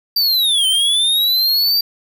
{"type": "linear two-way sweep", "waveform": "square", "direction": "down then up", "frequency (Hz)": [4692, 3065, 4692], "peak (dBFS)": -13, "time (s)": [0.16, 1.81], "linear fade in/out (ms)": 5, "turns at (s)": 0.67, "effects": ["7-bit"]}